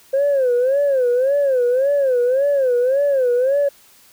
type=tone with vibrato; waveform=sine; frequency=527 Hz; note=C5; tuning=12 cents sharp; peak=-12 dBFS; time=0.13-3.69 s; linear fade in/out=10 ms; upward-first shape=sine; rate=1.8 Hz; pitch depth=150 cents each way; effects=tanh soft clip ceiling -11 dBFS + white hiss -50 dBFS RMS until 4.12 s